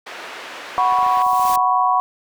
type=band-pass noise; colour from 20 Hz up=white; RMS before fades=-34 dBFS; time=0.06-1.23 s; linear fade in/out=10 ms; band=420 to 2200 Hz; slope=12 dB/octave
type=noise with exponential growth; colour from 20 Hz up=white; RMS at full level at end=-27 dBFS; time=0.64-1.56 s; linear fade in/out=2 ms; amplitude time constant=200 ms
type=chord; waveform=sine; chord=F# suspended fourth; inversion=none; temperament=just; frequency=740 / 986.7 / 1110 Hz; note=F#5 / B5 / C#6; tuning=0 / -2 / +2 cents; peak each=-18 dBFS; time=0.78-2 s; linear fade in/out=0 ms
type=clicks; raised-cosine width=1 ms; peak=-23 dBFS; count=12; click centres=0.924 / 0.987 / 1.028 / 1.065 / 1.173 / 1.265 / 1.332 / 1.397 / 1.452 / 1.499 / 1.532 / 1.574 s
effects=none